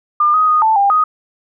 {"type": "tone with pitch steps", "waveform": "sine", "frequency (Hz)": [1201, 1254, 1237, 881, 800, 1249], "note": ["D6", "D#6", "D#6", "A5", "G5", "D#6"], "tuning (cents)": [38, 13, -10, 2, 35, 6], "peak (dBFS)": -9, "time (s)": [0.2, 1.04], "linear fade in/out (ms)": 5, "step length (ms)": 140, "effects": []}